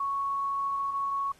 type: tone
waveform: sine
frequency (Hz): 1108.7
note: C#6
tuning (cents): 0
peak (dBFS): -27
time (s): 0-1.32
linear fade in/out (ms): 5
effects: pink hiss -60 dBFS RMS until 1.39 s + AAC 32 kbps